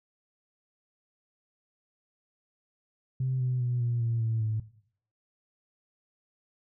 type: tone with pitch steps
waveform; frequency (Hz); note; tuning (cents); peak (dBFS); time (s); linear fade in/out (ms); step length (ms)
sine; 130 / 126.3 / 122.7 / 119.21 / 115.82 / 112.52 / 109.32; C3 / B2 / B2 / A#2 / A#2 / A2 / A2; -11 / +39 / -11 / +39 / -11 / +39 / -11; -25; 3.2-4.6; 5; 200
effects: noise-tail reverb RT60 0.6 s tail -17 dB re dry + tanh soft clip ceiling -21 dBFS